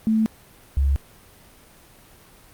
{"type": "tone pair in turn", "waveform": "sine", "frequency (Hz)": [220, 68.94], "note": ["A3", "C#2"], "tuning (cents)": [0, -9], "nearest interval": "octave + minor sixth", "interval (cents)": 2009, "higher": "first", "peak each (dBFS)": -16, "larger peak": "neither", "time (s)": [[0.07, 0.26], [0.77, 0.96]], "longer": "neither", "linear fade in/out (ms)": 0, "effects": ["pink hiss -50 dBFS RMS until 2.53 s", "Opus 32 kbps"]}